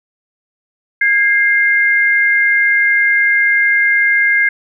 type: tone pair together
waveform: sine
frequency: 1636.7 / 2106 Hz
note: G#6 / C7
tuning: -26 / +11 cents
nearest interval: major third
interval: 437 cents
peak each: -12 dBFS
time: 1.01-4.49 s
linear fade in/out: 5 ms
effects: none